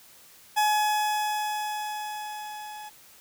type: tone with level ramp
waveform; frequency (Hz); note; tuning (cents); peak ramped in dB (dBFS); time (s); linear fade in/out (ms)
40% pulse; 846; G#5; +32; -19 to -38; 0.56-2.9; 20
effects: white hiss -53 dBFS RMS until 3.2 s